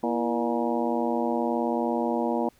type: harmonic tone with a mistuned harmonic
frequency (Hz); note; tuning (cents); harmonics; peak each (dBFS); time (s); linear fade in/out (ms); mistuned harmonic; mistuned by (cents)
118.9; A#2; +35; 2 / 3 / 4 / 5 / 6 / 7 / 8; -28 / -30 / -31 / -32 / -33 / -33 / -34; 0.03-2.49; 5; 3; -97
effects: pink hiss -61 dBFS RMS until 2.59 s